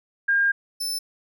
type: tone pair in turn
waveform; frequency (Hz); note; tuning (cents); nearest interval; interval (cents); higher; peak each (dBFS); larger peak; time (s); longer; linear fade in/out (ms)
sine / sawtooth; 1611 / 5280; G6 / E8; +47 / +2; octave + major sixth; 2055; second; -17 / -23; first; 0.28-0.52 / 0.8-0.99; first; 10
effects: none